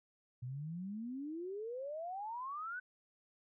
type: exponential sweep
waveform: sine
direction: up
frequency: 119.9 to 1529 Hz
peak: -40 dBFS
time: 0.42-2.8 s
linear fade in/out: 10 ms
effects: none